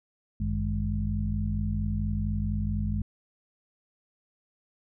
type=harmonic tone with a mistuned harmonic; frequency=51.91 Hz; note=G#1; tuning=in tune; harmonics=1 / 2 / 3 / 4; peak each=-30 / -30 / -36 / -32 dBFS; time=0.4-3.02 s; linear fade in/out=5 ms; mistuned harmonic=2; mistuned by=-130 cents; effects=none